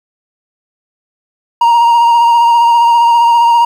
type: tone with vibrato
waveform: triangle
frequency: 938 Hz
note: A#5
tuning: 11 cents sharp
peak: -3 dBFS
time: 1.61-3.65 s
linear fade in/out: 5 ms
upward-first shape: sine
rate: 15 Hz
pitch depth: 23 cents each way
effects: 7-bit